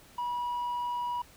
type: tone with hard clipping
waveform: triangle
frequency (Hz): 970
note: B5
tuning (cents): -31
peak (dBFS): -29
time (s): 0.18-1.22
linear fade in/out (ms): 5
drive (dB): 1
effects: pink hiss -56 dBFS RMS until 1.36 s